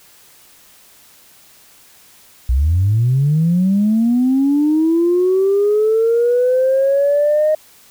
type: linear sweep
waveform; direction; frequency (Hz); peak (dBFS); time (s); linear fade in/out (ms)
sine; up; 58.27 to 622.3; -10; 2.49-7.55; 5
effects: tanh soft clip ceiling -7 dBFS + white hiss -47 dBFS RMS until 7.9 s